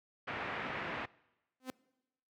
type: low-pass noise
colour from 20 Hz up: white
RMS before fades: -40 dBFS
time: 0.27-1.06 s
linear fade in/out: 10 ms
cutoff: 2300 Hz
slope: 24 dB/octave
type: tone with exponential growth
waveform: sawtooth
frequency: 257.8 Hz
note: C4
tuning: 26 cents flat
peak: -31 dBFS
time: 1.6-1.7 s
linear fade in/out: 0 ms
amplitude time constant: 20 ms
effects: noise-tail reverb RT60 1.0 s tail -23 dB re dry + high-pass 80 Hz 12 dB/octave